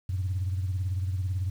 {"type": "beating tone pair", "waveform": "sine", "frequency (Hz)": [92, 110], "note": ["F#2", "A2"], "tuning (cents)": [-9, 0], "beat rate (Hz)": 18, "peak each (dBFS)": [-26, -35], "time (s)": [0.09, 1.5], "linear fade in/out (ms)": 5, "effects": ["tanh soft clip ceiling -21 dBFS", "9-bit"]}